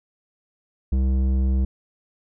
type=tone with low-pass filter; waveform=square; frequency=65.41 Hz; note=C2; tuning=in tune; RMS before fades=-20 dBFS; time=0.92-1.65 s; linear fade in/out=5 ms; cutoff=250 Hz; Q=0.69; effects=none